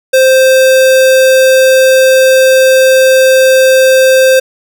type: tone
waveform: square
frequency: 523.3 Hz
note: C5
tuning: in tune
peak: -4 dBFS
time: 0.13-4.4 s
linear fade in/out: 10 ms
effects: none